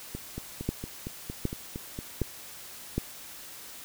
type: two click trains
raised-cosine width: 3 ms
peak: -14 / -22 dBFS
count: 4 / 10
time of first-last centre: 0.69-2.98 / 0.15-2.219 s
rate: 1.31 / 4.35 Hz
effects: white hiss -45 dBFS RMS until 3.84 s